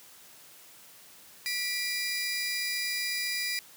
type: tone cluster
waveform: sawtooth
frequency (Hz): 1966 / 2376 / 4932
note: B6 / D7 / D#8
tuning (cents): -8 / +20 / -16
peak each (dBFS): -31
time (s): 1.46-3.59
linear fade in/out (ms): 0
effects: white hiss -53 dBFS RMS until 3.76 s + high-pass 80 Hz 12 dB/octave